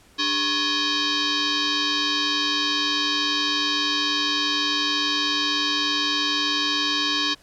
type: tone with frequency modulation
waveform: sine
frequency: 293.7 Hz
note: D4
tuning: in tune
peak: -20 dBFS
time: 0.18-7.35 s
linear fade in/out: 20 ms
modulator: 696 Hz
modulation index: 6.7
effects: pink hiss -54 dBFS RMS until 7.42 s + low-pass 11000 Hz 12 dB/octave